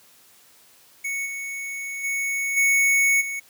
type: tone with level steps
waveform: square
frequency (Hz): 2217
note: C#7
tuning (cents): 0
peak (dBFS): -26 / -30 / -24 / -17 / -28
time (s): 1.04-3.4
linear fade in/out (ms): 10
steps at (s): 1.25 / 2.03 / 2.56 / 3.2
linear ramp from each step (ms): 20
effects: white hiss -54 dBFS RMS until 3.49 s + high-pass 80 Hz 12 dB/octave